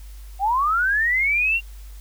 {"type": "linear sweep", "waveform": "sine", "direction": "up", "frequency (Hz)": [739, 2794], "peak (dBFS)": -17, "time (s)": [0.39, 1.61], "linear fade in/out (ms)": 50, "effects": ["added 50 Hz sine -36 dBFS peak until 2 s", "white hiss -52 dBFS RMS until 2 s"]}